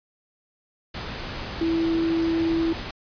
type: tone in noise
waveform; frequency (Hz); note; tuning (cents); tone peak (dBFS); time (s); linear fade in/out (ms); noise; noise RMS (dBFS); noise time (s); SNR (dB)
sine; 329.6; E4; 0; -20; 1.61-2.73; 5; pink; -33; 0.94-2.91; +10
effects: resampled to 11025 Hz